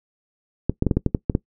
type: clicks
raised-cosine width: 3 ms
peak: -5 dBFS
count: 9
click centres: 0.696 / 0.824 / 0.867 / 0.912 / 0.97 / 1.063 / 1.148 / 1.298 / 1.351 s
effects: noise-tail reverb RT60 0.1 s tail -20 dB re dry